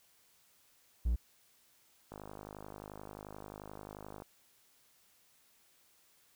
triangle tone, 58.8 Hz, A#1, 16 cents sharp, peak -26 dBFS, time 1.05-1.16 s, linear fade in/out 10 ms
click train, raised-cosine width 1 ms, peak -32 dBFS, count 109, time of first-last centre 2.12-4.221 s, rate 51.4 Hz
effects white hiss -68 dBFS RMS until 6.35 s

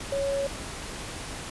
sine tone in noise, 554.4 Hz, C#5, in tune, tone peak -25 dBFS, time 0.12-0.47 s, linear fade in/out 5 ms, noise pink, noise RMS -37 dBFS, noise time 0-1.5 s, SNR +9 dB, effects resampled to 24000 Hz

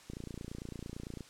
click train, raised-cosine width 3 ms, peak -29 dBFS, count 33, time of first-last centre 0.1-1.207 s, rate 28.9 Hz, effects white hiss -57 dBFS RMS until 1.29 s + low-pass 8000 Hz 12 dB/octave

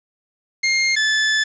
sawtooth tone pair in turn, 2126 / 1738.2 Hz, C7 / A6, +27 / -22 cents, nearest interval minor third, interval 349 cents, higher first, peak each -12 dBFS, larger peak neither, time 0.63-0.96 / 0.96-1.44 s, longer second, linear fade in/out 10 ms, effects resampled to 16000 Hz + 7-bit

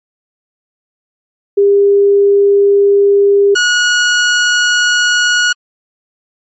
sine / sawtooth tone pair in turn, 401.6 / 1453.6 Hz, G4 / F#6, +42 / -31 cents, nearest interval octave + minor seventh, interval 2227 cents, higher second, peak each -5 dBFS, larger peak neither, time 1.57-3.55 / 3.55-5.53 s, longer neither, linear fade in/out 10 ms, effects MP3 32 kbps

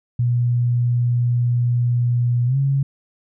sine tone with pitch glide, 121.1 to 137.51 Hz, B2 to C#3, -34 to -14 cents, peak -15 dBFS, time 0.19-2.83 s, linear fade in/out 5 ms, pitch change +220 cents, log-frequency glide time 2.46-2.57 s, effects none

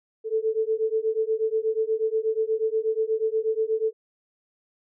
sine beating tone pair, 437 / 445.3 Hz, A4 / A4, -12 / +21 cents, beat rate 8.3 Hz, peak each -25 dBFS, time 0.24-3.93 s, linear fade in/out 50 ms, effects none

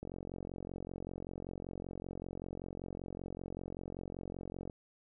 click train, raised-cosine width 2 ms, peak -29 dBFS, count 212, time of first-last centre 0.03-4.698 s, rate 45.2 Hz, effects none

